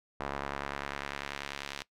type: tone with band-pass filter sweep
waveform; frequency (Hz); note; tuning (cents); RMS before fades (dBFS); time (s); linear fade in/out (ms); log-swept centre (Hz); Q
sawtooth; 70.1; C#2; +20; -39; 0.2-1.83; 0; 1000 to 3400; 0.93
effects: noise-tail reverb RT60 0.1 s tail -20 dB re dry